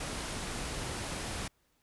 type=low-pass noise; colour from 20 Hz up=pink; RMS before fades=-38 dBFS; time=0-1.48 s; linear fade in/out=5 ms; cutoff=11000 Hz; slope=96 dB/octave; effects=pink hiss -73 dBFS RMS until 1.82 s